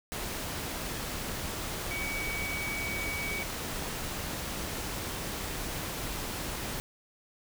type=tone in noise; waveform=sine; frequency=2264 Hz; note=C#7; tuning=36 cents sharp; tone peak=-34 dBFS; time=1.91-3.43 s; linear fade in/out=0 ms; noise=pink; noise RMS=-36 dBFS; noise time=0.12-6.8 s; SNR=-1 dB; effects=none